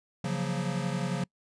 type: chord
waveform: square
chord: Gb major seventh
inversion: second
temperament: equal with one note detuned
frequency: 138.59 / 173.81 / 185 / 233.1 Hz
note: Db3 / F3 / Gb3 / Bb3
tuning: 0 / -8 / 0 / 0 cents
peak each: -34 / -34 / -35 / -40 dBFS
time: 0.24-1.24 s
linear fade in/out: 5 ms
effects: noise-tail reverb RT60 0.1 s tail -26 dB re dry + resampled to 22050 Hz